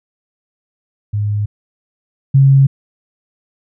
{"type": "tone pair in turn", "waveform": "sine", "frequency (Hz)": [103.83, 136.44], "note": ["G#2", "C#3"], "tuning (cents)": [0, -27], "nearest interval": "perfect fourth", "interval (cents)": 473, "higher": "second", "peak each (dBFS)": [-14, -5], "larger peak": "second", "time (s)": [[1.13, 1.46], [2.34, 2.67]], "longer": "neither", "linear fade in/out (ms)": 10, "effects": []}